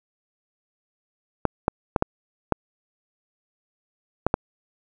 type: clicks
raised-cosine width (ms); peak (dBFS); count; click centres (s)
1; -4; 7; 1.453 / 1.681 / 1.962 / 2.024 / 2.523 / 4.266 / 4.341
effects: none